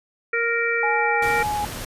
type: harmonic tone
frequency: 466.2 Hz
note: A#4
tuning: in tune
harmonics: 1 / 3 / 4 / 5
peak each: -25 / -25 / -25 / -25 dBFS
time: 0.33-1.43 s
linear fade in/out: 5 ms
type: tone with vibrato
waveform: sine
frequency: 834 Hz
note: G#5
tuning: 7 cents sharp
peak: -22 dBFS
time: 0.83-1.65 s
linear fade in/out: 2 ms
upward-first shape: triangle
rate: 2 Hz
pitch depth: 17 cents each way
type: noise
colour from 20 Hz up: pink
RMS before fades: -32 dBFS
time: 1.22-1.85 s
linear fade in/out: 5 ms
effects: resampled to 32000 Hz